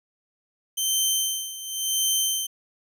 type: tone with tremolo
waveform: 15% pulse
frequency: 3107 Hz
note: G7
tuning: 16 cents flat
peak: -13 dBFS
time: 0.77-2.47 s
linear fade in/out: 10 ms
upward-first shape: sine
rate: 0.93 Hz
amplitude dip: 80%
effects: none